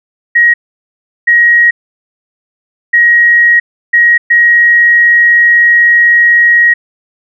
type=tone bursts at uneven times; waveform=sine; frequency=1892 Hz; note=A#6; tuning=25 cents sharp; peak=-3 dBFS; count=5; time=0.35-0.54 / 1.27-1.71 / 2.93-3.6 / 3.93-4.18 / 4.3-6.74 s; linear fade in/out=10 ms; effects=none